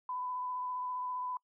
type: tone with vibrato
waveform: sine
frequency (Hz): 1001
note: B5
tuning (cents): +23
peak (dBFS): -35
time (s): 0.09-1.37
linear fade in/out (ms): 2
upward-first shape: square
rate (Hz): 15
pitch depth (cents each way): 11
effects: noise-tail reverb RT60 0.1 s tail -24 dB re dry